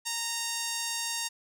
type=tone with band-pass filter; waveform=sawtooth; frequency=926 Hz; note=A#5; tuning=12 cents flat; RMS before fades=-33 dBFS; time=0.05-1.29 s; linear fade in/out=20 ms; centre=6900 Hz; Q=1.1; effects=none